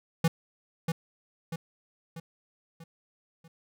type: tone with echo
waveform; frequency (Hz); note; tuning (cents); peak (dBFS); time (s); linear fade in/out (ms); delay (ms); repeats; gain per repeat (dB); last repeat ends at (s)
square; 164.81; E3; 0; -21; 0.24-0.28; 5; 640; 5; -6; 3.48
effects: none